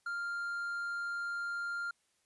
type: tone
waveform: triangle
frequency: 1396.9 Hz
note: F6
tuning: in tune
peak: -33 dBFS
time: 0.06-1.91 s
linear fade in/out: 5 ms
effects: white hiss -75 dBFS RMS until 2.25 s + resampled to 24000 Hz